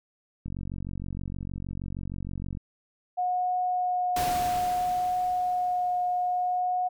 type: click train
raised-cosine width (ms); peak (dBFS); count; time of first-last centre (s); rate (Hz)
5; -23; 99; 0.46-2.572; 46.4
type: tone with vibrato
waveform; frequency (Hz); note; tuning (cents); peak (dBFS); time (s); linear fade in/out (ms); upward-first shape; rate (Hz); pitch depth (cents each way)
sine; 724; F#5; -38; -24; 3.17-6.89; 20; triangle; 0.61; 11
type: noise with exponential decay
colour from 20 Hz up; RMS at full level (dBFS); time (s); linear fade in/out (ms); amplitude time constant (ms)
pink; -31; 4.16-6.6; 5; 530
effects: none